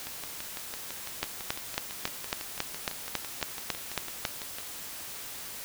two click trains, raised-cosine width 0.2 ms, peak -20 / -10 dBFS, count 28 / 12, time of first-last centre 0.07-4.585 / 1.23-4.252 s, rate 5.98 / 3.64 Hz, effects white hiss -41 dBFS RMS until 5.64 s

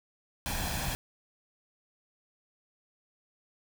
pink noise with comb filter, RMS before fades -33 dBFS, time 0.46-0.95 s, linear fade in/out 0 ms, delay 1.2 ms, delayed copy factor +0.6, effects none

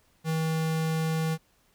square tone, 160.2 Hz, E3, 49 cents flat, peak -26 dBFS, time 0.24-1.38 s, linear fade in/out 50 ms, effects pink hiss -66 dBFS RMS until 1.74 s

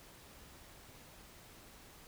silence, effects pink hiss -57 dBFS RMS until 2.07 s

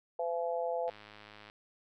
harmonic tone, 169.6 Hz, E3, 50 cents sharp, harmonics 3 / 4 / 5, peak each -34 / -35 / -40 dBFS, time 0.19-0.9 s, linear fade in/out 5 ms
click train, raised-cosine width 0.3 ms, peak -35 dBFS, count 66, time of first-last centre 0.88-1.499 s, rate 105 Hz
effects none

